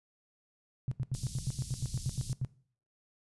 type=tone bursts; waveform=sine; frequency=130.1 Hz; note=C3; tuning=9 cents flat; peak=-29 dBFS; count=14; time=0.88-2.448 s; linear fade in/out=0 ms; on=34 ms; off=84 ms
type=band-stop noise; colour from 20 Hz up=pink; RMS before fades=-43 dBFS; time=1.14-2.33 s; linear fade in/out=2 ms; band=170 to 4400 Hz; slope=24 dB/octave
effects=noise-tail reverb RT60 0.5 s tail -19 dB re dry + resampled to 24000 Hz